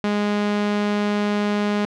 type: tone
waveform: sawtooth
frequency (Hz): 206.8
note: G#3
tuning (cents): -7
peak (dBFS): -15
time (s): 0.04-1.85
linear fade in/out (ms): 0
effects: low-pass 4000 Hz 12 dB/octave